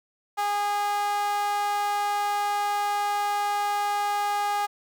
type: tone with high-pass filter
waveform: sawtooth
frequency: 410.1 Hz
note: G#4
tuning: 22 cents flat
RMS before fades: -26 dBFS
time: 0.37-4.67 s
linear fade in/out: 20 ms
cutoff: 920 Hz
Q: 9.6
effects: none